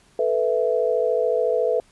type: chord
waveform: sine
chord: A suspended second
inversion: none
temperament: equal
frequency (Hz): 440 / 493.9 / 659.3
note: A4 / B4 / E5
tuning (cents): 0 / 0 / 0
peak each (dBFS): -23 / -21 / -24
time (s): 0.19-1.8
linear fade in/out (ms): 2
effects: pink hiss -57 dBFS RMS until 1.91 s + resampled to 24000 Hz